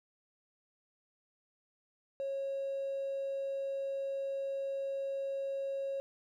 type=tone with hard clipping; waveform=triangle; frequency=547 Hz; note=C#5; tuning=23 cents flat; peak=-34 dBFS; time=2.2-6 s; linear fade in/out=0 ms; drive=3 dB; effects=none